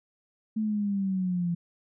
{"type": "exponential sweep", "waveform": "sine", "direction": "down", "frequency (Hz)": [220, 170], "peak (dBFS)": -25, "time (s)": [0.56, 1.55], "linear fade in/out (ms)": 10, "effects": []}